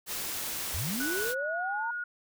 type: noise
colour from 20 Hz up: white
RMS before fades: -35 dBFS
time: 0.06-1.35 s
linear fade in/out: 50 ms
type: linear sweep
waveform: sine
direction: up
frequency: 62.8 to 943 Hz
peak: -32 dBFS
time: 0.74-1.91 s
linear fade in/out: 5 ms
type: tone with pitch glide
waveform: sine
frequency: 1480 to 1442.9 Hz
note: F#6 to F#6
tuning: 0 to -44 cents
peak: -32 dBFS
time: 1-2.04 s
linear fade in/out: 5 ms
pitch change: -44 cents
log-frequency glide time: 1.14-1.66 s
effects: none